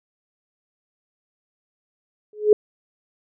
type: tone with exponential growth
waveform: sine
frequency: 422 Hz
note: G#4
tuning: 28 cents sharp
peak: -6 dBFS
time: 2.33-2.53 s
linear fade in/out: 2 ms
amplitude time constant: 43 ms
effects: none